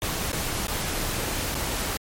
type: noise with dropouts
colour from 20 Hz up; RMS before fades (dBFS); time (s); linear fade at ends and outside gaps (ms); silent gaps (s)
pink; -28; 0.02-1.97; 1; 0.319-0.329 / 0.67-0.681 / 1.545-1.551
effects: MP3 64 kbps